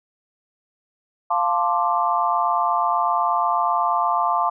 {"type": "chord", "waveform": "sine", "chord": "D minor seventh", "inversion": "first", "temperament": "equal", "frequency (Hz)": [698.5, 880, 1046.5, 1174.7], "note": ["F5", "A5", "C6", "D6"], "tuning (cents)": [0, 0, 0, 0], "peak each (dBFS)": -23, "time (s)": [1.3, 4.5], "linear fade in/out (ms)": 10, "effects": []}